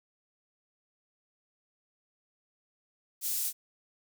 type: high-pass noise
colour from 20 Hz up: pink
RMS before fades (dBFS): -32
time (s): 3.21-3.53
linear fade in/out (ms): 50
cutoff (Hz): 8800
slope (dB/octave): 12
effects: none